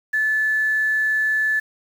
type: tone with quantisation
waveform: sine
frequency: 1737 Hz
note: A6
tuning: 23 cents flat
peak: -17 dBFS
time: 0.13-1.6 s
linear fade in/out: 10 ms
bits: 7
effects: none